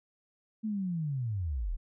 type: linear sweep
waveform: sine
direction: down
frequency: 223.2 to 31.39 Hz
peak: -30 dBFS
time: 0.63-1.77 s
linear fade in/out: 20 ms
effects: none